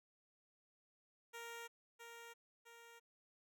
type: tone with echo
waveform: 10% pulse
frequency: 466.2 Hz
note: A#4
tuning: in tune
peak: -40 dBFS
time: 1.33-1.68 s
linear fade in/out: 20 ms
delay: 660 ms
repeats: 2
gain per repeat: -5 dB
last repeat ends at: 3 s
effects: none